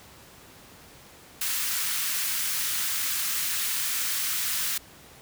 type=high-pass noise; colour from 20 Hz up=white; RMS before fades=-28 dBFS; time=1.41-4.78 s; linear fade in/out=5 ms; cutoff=1200 Hz; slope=24 dB/octave; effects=pink hiss -50 dBFS RMS until 5.21 s + high-pass 60 Hz 12 dB/octave